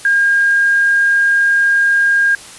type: tone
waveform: sine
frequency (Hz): 1616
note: G#6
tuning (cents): -48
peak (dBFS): -9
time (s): 0.05-2.35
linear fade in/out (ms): 2
effects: white hiss -35 dBFS RMS until 2.58 s + resampled to 24000 Hz